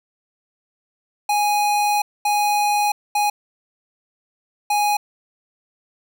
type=tone bursts at uneven times; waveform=square; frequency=829 Hz; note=G#5; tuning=3 cents flat; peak=-17 dBFS; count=4; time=1.29-2.02 / 2.25-2.92 / 3.15-3.3 / 4.7-4.97 s; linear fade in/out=5 ms; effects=none